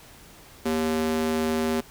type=tone with high-pass filter; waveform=square; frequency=79 Hz; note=D#2; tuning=27 cents sharp; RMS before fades=-25 dBFS; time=0.65-1.81 s; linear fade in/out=10 ms; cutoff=290 Hz; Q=2.6; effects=pink hiss -49 dBFS RMS until 1.9 s